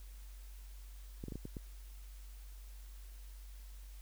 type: clicks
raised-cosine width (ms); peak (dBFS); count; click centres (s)
3; -30; 6; 1.239 / 1.283 / 1.322 / 1.356 / 1.454 / 1.568
effects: added 48 Hz sine -48 dBFS peak until 4.01 s + white hiss -63 dBFS RMS until 4.01 s